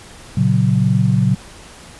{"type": "chord", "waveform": "sine", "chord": "F# major", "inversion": "first", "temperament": "equal", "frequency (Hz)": [116.54, 138.59, 185], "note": ["A#2", "C#3", "F#3"], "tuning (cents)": [0, 0, 0], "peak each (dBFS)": -16, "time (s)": [0.37, 1.35], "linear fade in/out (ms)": 5, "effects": ["pink hiss -39 dBFS RMS until 1.99 s", "resampled to 24000 Hz"]}